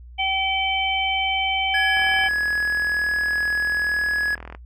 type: harmonic tone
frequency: 770 Hz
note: G5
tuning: 31 cents flat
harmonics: 1 / 3 / 4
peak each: -24 / -24 / -24 dBFS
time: 0.18-2.29 s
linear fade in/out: 20 ms
type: tone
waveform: triangle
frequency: 1680 Hz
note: G#6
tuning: 19 cents sharp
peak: -17 dBFS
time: 1.74-4.35 s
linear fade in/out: 5 ms
type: click train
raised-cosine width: 0.5 ms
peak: -21 dBFS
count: 107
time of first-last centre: 1.97-4.549 s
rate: 41.1 Hz
effects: noise-tail reverb RT60 0.1 s tail -19 dB re dry + added 60 Hz sine -39 dBFS peak until 4.65 s